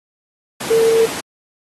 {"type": "tone in noise", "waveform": "sine", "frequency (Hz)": 453, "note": "A#4", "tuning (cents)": -50, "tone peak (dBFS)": -10, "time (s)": [0.7, 1.06], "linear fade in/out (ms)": 10, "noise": "pink", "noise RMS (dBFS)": -25, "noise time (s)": [0.6, 1.21], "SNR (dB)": 12, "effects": ["high-pass 200 Hz 12 dB/octave", "AAC 32 kbps"]}